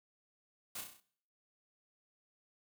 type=noise with echo; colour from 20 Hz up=white; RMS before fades=-43 dBFS; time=0.75-0.81 s; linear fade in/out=5 ms; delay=32 ms; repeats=6; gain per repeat=-4 dB; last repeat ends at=1.002 s; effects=noise-tail reverb RT60 0.6 s tail -20 dB re dry